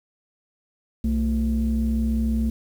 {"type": "tone pair together", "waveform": "sine", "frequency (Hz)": [63.2, 223.7], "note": ["B1", "A3"], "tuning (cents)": [41, 29], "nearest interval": "octave + minor seventh", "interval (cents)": 2188, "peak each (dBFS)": [-21, -21], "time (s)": [1.04, 2.5], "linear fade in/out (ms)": 5, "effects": ["tanh soft clip ceiling -15 dBFS", "8-bit"]}